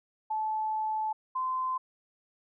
sine tone pair in turn, 868 / 1032.2 Hz, A5 / C6, -24 / -24 cents, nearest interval minor third, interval 300 cents, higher second, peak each -28 dBFS, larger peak neither, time 0.3-1.13 / 1.35-1.78 s, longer first, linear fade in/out 10 ms, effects none

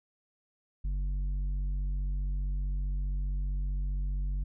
triangle tone with tanh clipping, 47.64 Hz, G1, 49 cents flat, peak -30 dBFS, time 0.84-4.44 s, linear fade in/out 10 ms, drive 11 dB, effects none

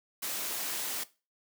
white noise, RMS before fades -35 dBFS, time 0.22-1.04 s, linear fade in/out 10 ms, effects noise-tail reverb RT60 0.3 s tail -18 dB re dry + high-pass 200 Hz 12 dB/octave

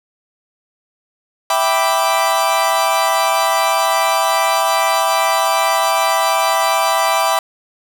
40% pulse chord, E minor seventh, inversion none, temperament equal, 659.3 / 784 / 987.8 / 1174.7 Hz, E5 / G5 / B5 / D6, 0 / 0 / 0 / 0 cents, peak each -18 dBFS, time 1.5-7.39 s, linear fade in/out 2 ms, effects none

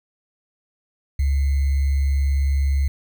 sine tone with sample-and-hold, 69.3 Hz, C#2, in tune, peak -16 dBFS, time 1.19-2.88 s, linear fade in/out 5 ms, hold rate 2100 Hz, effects none

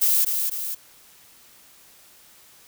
violet noise with echo, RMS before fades -19 dBFS, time 0.01-0.25 s, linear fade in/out 10 ms, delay 250 ms, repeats 2, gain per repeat -5 dB, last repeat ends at 0.75 s, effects white hiss -52 dBFS RMS until 2.67 s

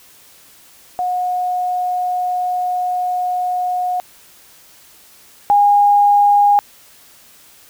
sine tone pair in turn, 725 / 816.8 Hz, F#5 / G#5, -35 / -29 cents, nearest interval major second, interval 206 cents, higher second, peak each -16 / -8 dBFS, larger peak second, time 0.99-4 / 5.5-6.59 s, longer first, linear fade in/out 0 ms, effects white hiss -46 dBFS RMS until 7.69 s

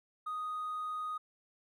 triangle tone with hard clipping, 1244.5 Hz, D#6, in tune, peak -35 dBFS, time 0.26-1.18 s, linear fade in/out 10 ms, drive 2 dB, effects none

